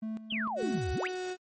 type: tone with tremolo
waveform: triangle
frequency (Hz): 219.6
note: A3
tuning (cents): -3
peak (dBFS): -31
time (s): 0.02-0.81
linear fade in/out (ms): 10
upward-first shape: square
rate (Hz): 3.3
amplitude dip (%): 70
type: exponential two-way sweep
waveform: sine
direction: down then up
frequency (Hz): 3398 to 65 to 3398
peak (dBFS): -31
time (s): 0.3-1.08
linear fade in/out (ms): 10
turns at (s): 0.92
type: tone with pitch glide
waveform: 35% pulse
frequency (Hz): 371.5 to 367.2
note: F#4 to F#4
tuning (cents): +7 to -13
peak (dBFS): -32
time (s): 0.56-1.37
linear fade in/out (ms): 50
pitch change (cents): -20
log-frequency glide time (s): 0.8-1.25
effects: MP3 32 kbps